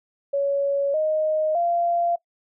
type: tone with pitch steps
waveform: sine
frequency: 560 / 621.4 / 689.4 Hz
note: C#5 / D#5 / F5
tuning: +18 / -2 / -23 cents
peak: -19 dBFS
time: 0.33-2.16 s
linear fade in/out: 10 ms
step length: 610 ms
effects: noise-tail reverb RT60 0.1 s tail -20 dB re dry